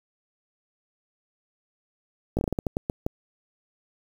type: slowing click train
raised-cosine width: 2 ms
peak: -12 dBFS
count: 11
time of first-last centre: 2.37-3.065 s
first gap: 18 ms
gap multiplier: 1.28
effects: 7-bit